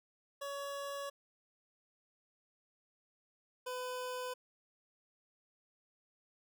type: tone pair in turn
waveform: 25% pulse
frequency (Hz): 562 / 502.7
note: C#5 / B4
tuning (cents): +24 / +31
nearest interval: major second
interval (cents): 193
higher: first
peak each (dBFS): -36 / -35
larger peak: second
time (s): 0.41-1.1 / 3.66-4.34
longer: first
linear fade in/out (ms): 10
effects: none